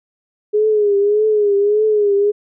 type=tone with vibrato; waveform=sine; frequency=416.2 Hz; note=G#4; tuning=4 cents sharp; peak=-11 dBFS; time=0.53-2.32 s; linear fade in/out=20 ms; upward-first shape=triangle; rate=1.7 Hz; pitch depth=81 cents each way; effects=none